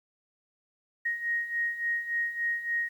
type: beating tone pair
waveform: sine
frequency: 1872 / 1875.5 Hz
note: A#6 / A#6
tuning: +7 / +10 cents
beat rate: 3.5 Hz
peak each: -34 / -29 dBFS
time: 1.05-2.89 s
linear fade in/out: 10 ms
effects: 10-bit